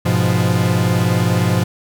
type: chord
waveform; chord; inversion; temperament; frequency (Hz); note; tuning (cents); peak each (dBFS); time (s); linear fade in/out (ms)
45% pulse; F diminished; first; equal; 103.83 / 123.47 / 174.61; Ab2 / Cb3 / F3; 0 / 0 / 0; -18; 0.05-1.64; 10
effects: none